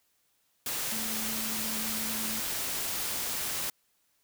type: tone in noise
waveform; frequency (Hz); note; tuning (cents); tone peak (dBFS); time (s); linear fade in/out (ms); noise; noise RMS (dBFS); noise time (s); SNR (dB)
sine; 220; A3; 0; -39; 0.92-2.4; 2; white; -33; 0.66-3.7; -9
effects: white hiss -72 dBFS RMS until 4.23 s